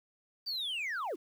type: linear sweep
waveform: sine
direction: down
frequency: 4699 to 262.9 Hz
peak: -31 dBFS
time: 0.46-1.16 s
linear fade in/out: 20 ms
effects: tanh soft clip ceiling -32 dBFS + 10-bit